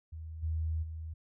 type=tone with level steps; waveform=sine; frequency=79.9 Hz; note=D#2; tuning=47 cents sharp; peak=-40 / -30 / -38 dBFS; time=0.12-1.14 s; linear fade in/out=10 ms; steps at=0.42 / 0.82 s; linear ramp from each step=20 ms; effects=none